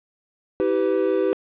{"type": "tone cluster", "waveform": "triangle", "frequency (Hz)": [322.9, 388.6, 500], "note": ["E4", "G4", "B4"], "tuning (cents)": [-36, -15, 21], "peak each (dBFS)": [-23, -19, -21], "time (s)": [0.6, 1.33], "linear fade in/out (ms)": 0, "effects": ["resampled to 8000 Hz", "8-bit"]}